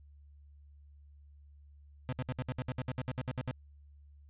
35% pulse tone bursts, 127.6 Hz, C3, 43 cents flat, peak -31 dBFS, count 15, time 2.09-3.511 s, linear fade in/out 0 ms, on 35 ms, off 64 ms, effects added 72 Hz sine -54 dBFS peak until 4.29 s + resampled to 8000 Hz

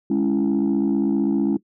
sine chord, C# minor, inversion second, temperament just, 207.9 / 277.2 / 332.6 Hz, G#3 / C#4 / E4, +2 / 0 / +16 cents, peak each -20 / -19 / -21 dBFS, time 0.1-1.57 s, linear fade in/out 5 ms, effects noise-tail reverb RT60 0.1 s tail -19 dB re dry + tanh soft clip ceiling -13 dBFS

